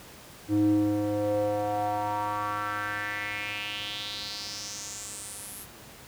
square tone with band-pass filter sweep, 103.83 Hz, G#2, in tune, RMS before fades -30 dBFS, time 0.48-5.67 s, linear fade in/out 50 ms, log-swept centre 270 to 12000 Hz, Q 4.1, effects pink hiss -48 dBFS RMS until 6.07 s + high-pass 60 Hz 12 dB/octave

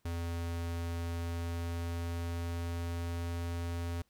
square tone with pitch glide, 84.8 to 85.44 Hz, E2 to F2, +50 to -37 cents, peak -35 dBFS, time 0.05-4.02 s, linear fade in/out 5 ms, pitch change +13 cents, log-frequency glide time 1.21-3.52 s, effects pink hiss -75 dBFS RMS until 4.09 s

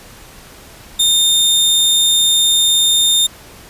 sawtooth tone, 3639 Hz, A#7, 42 cents flat, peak -7 dBFS, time 0.99-3.27 s, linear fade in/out 10 ms, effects pink hiss -39 dBFS RMS until 3.69 s + resampled to 32000 Hz

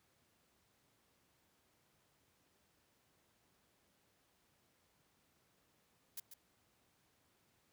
blue noise with echo, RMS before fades -45 dBFS, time 6.17-6.2 s, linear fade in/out 5 ms, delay 140 ms, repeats 1, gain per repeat -9 dB, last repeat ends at 6.34 s, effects pink hiss -75 dBFS RMS until 7.72 s + high-pass 80 Hz 12 dB/octave

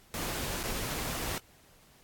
pink noise with dropouts, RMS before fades -35 dBFS, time 0.14-1.38 s, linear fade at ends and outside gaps 0 ms, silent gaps 0.631-0.637 s, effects pink hiss -60 dBFS RMS until 2.03 s + AAC 64 kbps

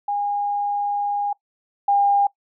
sine tone pair in turn, 816 / 805.7 Hz, G#5 / G5, -31 / +47 cents, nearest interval unison, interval 22 cents, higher first, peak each -20 / -14 dBFS, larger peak second, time 0.08-1.33 / 1.88-2.27 s, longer first, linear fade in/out 5 ms, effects noise-tail reverb RT60 0.1 s tail -21 dB re dry

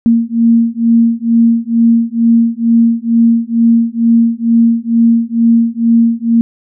sine beating tone pair, 230 / 232.2 Hz, A#3 / A#3, -23 / -7 cents, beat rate 2.2 Hz, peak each -10 dBFS, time 0.06-6.41 s, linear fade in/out 0 ms, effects none

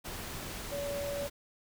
sine tone in noise, 569 Hz, C#5, 45 cents sharp, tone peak -34 dBFS, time 0.71-1.28 s, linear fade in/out 20 ms, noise pink, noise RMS -41 dBFS, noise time 0.04-1.3 s, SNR +4 dB, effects none

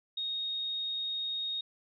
sine tone, 3729 Hz, A#7, in tune, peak -32 dBFS, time 0.17-1.61 s, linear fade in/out 5 ms, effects none

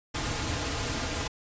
pink noise with comb filter, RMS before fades -31 dBFS, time 0.14-1.28 s, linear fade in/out 10 ms, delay 5.3 ms, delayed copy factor -0.65, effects resampled to 16000 Hz

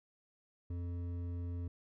sine tone with hard clipping, 87.31 Hz, F2, in tune, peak -39 dBFS, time 0.7-1.68 s, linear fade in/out 5 ms, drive 9 dB, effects none

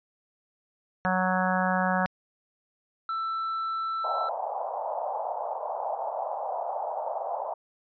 harmonic tone, 185.1 Hz, F#3, 1 cent sharp, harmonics 1 / 3 / 4 / 5 / 6 / 7 / 8 / 9, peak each -28 / -32 / -29 / -32 / -34 / -34 / -33 / -32 dBFS, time 1.05-2.06 s, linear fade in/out 0 ms
triangle tone, 1329 Hz, E6, 14 cents sharp, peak -26 dBFS, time 3.09-4.29 s, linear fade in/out 2 ms
white band-pass noise, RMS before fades -32 dBFS, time 4.04-7.54 s, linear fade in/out 5 ms, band 580 to 890 Hz, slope 48 dB/octave
effects resampled to 11025 Hz

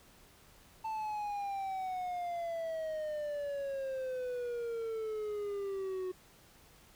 triangle exponential sweep, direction down, 889 to 366.3 Hz, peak -33 dBFS, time 0.84-6.12 s, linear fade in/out 10 ms, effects pink hiss -61 dBFS RMS until 6.95 s

